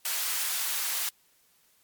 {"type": "high-pass noise", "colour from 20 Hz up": "white", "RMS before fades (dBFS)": -30, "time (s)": [0.05, 1.09], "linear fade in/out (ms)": 2, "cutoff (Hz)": 920, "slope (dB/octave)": 12, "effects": ["white hiss -65 dBFS RMS until 1.83 s", "MP3 96 kbps"]}